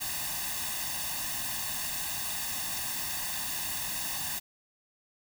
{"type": "noise with comb filter", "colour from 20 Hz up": "white", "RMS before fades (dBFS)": -34, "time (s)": [0, 4.4], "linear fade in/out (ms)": 20, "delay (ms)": 1.1, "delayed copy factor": 0.8, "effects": []}